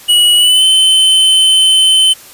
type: tone with pitch glide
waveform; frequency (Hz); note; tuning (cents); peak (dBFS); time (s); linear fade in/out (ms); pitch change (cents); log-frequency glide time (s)
square; 2922 to 3062; F#7 to G7; -22 to -41; -6; 0.08-2.14; 20; +81; 0.37-0.64
effects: white hiss -36 dBFS RMS until 2.33 s + resampled to 32000 Hz